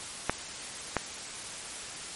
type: clicks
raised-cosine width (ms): 0.5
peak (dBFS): -9 / -10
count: 2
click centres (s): 0.296 / 0.967
effects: white hiss -40 dBFS RMS until 2.15 s + MP3 48 kbps